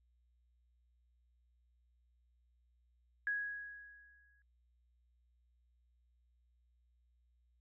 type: tone with exponential decay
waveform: sine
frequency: 1661.2 Hz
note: G#6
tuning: in tune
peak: -32 dBFS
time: 3.27-4.42 s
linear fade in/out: 1 ms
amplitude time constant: 250 ms
effects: added 60 Hz sine -70 dBFS peak until 7.6 s